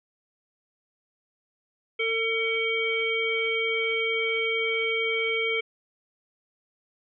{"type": "harmonic tone", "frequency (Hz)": 451.1, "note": "A4", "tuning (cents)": 43, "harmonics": [1, 3, 5, 7], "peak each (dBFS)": [-28, -38, -26, -33], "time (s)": [1.99, 5.61], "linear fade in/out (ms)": 10, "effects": []}